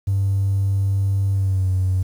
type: tone with pitch glide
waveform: triangle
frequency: 98 to 93.36 Hz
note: G2 to F#2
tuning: 0 to +16 cents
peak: -13 dBFS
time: 0.07-2.03 s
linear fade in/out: 10 ms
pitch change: -84 cents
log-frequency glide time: 1.34-1.68 s
effects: tanh soft clip ceiling -13 dBFS + 8-bit